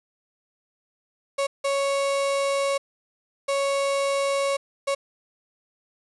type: tone bursts at uneven times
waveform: 35% pulse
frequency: 554.4 Hz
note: C#5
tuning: in tune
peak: -20 dBFS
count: 4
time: 1.38-1.47 / 1.64-2.78 / 3.48-4.57 / 4.87-4.95 s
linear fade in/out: 10 ms
effects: resampled to 24000 Hz + 8-bit